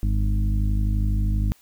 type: harmonic tone with a mistuned harmonic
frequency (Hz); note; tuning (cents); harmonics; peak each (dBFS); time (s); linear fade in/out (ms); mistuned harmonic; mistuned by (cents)
51.1; G#1; -27; 1 / 2 / 3 / 4 / 5 / 6; -20 / -25 / -40 / -31 / -42 / -38; 0.03-1.52; 0; 1; -43
effects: white hiss -57 dBFS RMS until 1.61 s